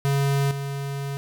square tone with level steps, 139.4 Hz, C#3, 10 cents sharp, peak -20 / -28 dBFS, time 0.05-1.17 s, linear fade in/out 0 ms, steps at 0.51 s, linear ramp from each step 2 ms, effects none

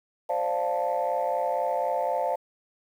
sine chord, D minor seventh, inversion third, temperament equal, 523.3 / 587.3 / 698.5 / 880 Hz, C5 / D5 / F5 / A5, 0 / 0 / 0 / 0 cents, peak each -29 / -29 / -28 / -29 dBFS, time 0.29-2.36 s, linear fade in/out 10 ms, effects tanh soft clip ceiling -17 dBFS + 9-bit

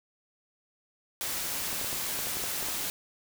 white noise, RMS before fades -33 dBFS, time 1.21-2.9 s, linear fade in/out 0 ms
clicks, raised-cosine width 1 ms, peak -25 dBFS, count 10, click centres 1.729 / 1.813 / 1.845 / 1.929 / 2.19 / 2.27 / 2.37 / 2.439 / 2.627 / 2.686 s
effects none

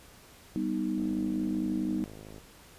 sine chord, G augmented, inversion none, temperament equal, 196 / 246.9 / 311.1 Hz, G3 / B3 / D#4, 0 / 0 / 0 cents, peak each -33 / -33 / -31 dBFS, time 0.56-2.04 s, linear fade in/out 0 ms
click train, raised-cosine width 2 ms, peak -33 dBFS, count 75, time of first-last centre 0.98-2.382 s, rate 52.8 Hz
effects pink hiss -54 dBFS RMS until 2.78 s + resampled to 32000 Hz

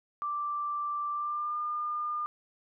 sine tone with pitch glide, 1174.7 to 1207.7 Hz, D6 to D6, 0 to +48 cents, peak -30 dBFS, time 0.22-2.26 s, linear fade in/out 0 ms, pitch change +48 cents, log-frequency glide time 1.12-1.57 s, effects none

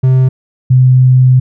triangle / sine tone pair in turn, 129.9 / 128.19 Hz, C3 / C3, -12 / -35 cents, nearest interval unison, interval 23 cents, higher first, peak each -3 dBFS, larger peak neither, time 0.03-0.29 / 0.7-1.4 s, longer second, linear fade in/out 10 ms, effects none

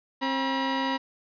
sawtooth tone pair together, 266.5 / 962 Hz, C4 / B5, +32 / -46 cents, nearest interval octave + minor seventh, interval 2222 cents, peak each -24 dBFS, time 0.21-0.98 s, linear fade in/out 20 ms, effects resampled to 11025 Hz + 9-bit

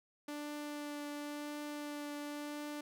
sawtooth tone with vibrato, 293.7 Hz, D4, in tune, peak -37 dBFS, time 0.28-2.81 s, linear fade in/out 5 ms, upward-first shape triangle, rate 0.94 Hz, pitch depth 12 cents each way, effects none

